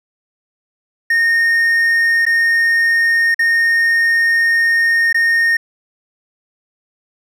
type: tone with dropouts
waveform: triangle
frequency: 1842 Hz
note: A#6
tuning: 21 cents flat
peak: -9 dBFS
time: 1.1-5.57 s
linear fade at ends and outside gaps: 5 ms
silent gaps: 2.254-2.264 / 3.345-3.391 / 5.128-5.144 s
effects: none